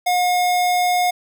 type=tone; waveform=square; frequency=719 Hz; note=F#5; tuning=50 cents flat; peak=-16 dBFS; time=0.06-1.11 s; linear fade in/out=10 ms; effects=none